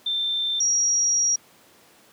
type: tone pair in turn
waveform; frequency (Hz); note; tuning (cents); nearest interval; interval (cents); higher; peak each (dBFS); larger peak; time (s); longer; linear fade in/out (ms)
sine; 3569 / 5687; A7 / F8; +24 / +31; minor sixth; 807; second; -22 / -18; second; 0.06-0.6 / 0.6-1.36; second; 5
effects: pink hiss -54 dBFS RMS until 2.12 s + high-pass 200 Hz 12 dB/octave